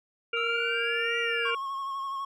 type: harmonic tone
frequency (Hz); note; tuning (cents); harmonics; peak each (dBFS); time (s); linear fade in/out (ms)
466.2; A#4; 0; 1 / 3 / 5 / 6; -32 / -32 / -32 / -32; 0.33-1.55; 5
type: exponential two-way sweep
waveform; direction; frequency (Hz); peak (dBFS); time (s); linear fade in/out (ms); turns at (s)
triangle; up then down; 1288 to 1944 to 1565; -32; 0.36-1.51; 10; 1.19
type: tone with vibrato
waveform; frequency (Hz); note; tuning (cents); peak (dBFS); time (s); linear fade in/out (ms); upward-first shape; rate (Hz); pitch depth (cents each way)
triangle; 1091; C#6; -28; -29; 1.45-2.25; 5; sine; 12; 30
effects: none